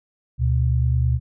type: tone pair together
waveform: sine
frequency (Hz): 73.09 / 122.7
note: D2 / B2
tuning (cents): -8 / -11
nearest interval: major sixth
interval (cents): 897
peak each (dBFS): -19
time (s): 0.38-1.2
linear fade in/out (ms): 50
effects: none